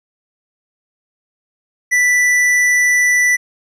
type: tone with hard clipping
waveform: sine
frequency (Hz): 1975.5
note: B6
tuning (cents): 0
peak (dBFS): -12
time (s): 1.91-3.37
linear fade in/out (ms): 20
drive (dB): 10
effects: none